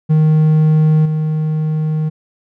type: tone with level steps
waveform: triangle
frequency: 155.5 Hz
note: D#3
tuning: 1 cent flat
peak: -6 / -12 dBFS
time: 0.09-2.1 s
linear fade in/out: 20 ms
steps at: 1.05 s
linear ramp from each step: 10 ms
effects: none